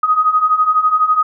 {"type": "beating tone pair", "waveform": "sine", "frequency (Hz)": [1244.5, 1256.5], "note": ["D#6", "D#6"], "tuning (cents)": [0, 17], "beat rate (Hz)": 12, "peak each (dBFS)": [-16, -12], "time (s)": [0.03, 1.23], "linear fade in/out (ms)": 5, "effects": []}